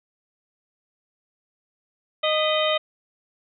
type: harmonic tone with a mistuned harmonic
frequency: 618 Hz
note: D#5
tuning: 12 cents flat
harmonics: 1 / 2 / 3 / 4 / 5 / 6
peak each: -22 / -27 / -31 / -31 / -27 / -28 dBFS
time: 2.23-2.78 s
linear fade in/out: 10 ms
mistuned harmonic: 3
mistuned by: +130 cents
effects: none